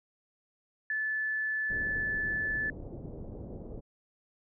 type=tone; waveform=sine; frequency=1739 Hz; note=A6; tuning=21 cents flat; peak=-29 dBFS; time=0.9-2.7 s; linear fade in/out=2 ms
type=low-pass noise; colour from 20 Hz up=pink; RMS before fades=-42 dBFS; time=1.69-3.81 s; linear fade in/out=20 ms; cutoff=560 Hz; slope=24 dB/octave
effects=none